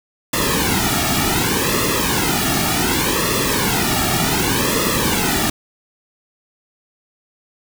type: noise with flanger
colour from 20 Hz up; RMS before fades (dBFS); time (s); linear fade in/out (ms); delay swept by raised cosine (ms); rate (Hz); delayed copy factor
pink; -18; 0.33-5.5; 5; 1.3 to 1.98; 0.67; -0.8
effects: none